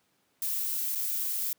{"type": "noise with dropouts", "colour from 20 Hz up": "violet", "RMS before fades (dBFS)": -31, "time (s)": [0.42, 1.53], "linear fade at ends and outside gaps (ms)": 2, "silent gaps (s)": [0.951, 0.955], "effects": ["pink hiss -71 dBFS RMS until 1.58 s", "high-pass 150 Hz 12 dB/octave"]}